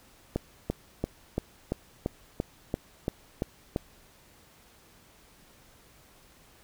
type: click train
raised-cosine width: 2 ms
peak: -14 dBFS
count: 11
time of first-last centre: 0.36-3.761 s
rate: 2.94 Hz
effects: pink hiss -58 dBFS RMS until 6.63 s